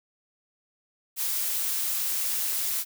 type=noise; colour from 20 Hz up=blue; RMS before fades=-28 dBFS; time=1.16-2.85 s; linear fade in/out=50 ms; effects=none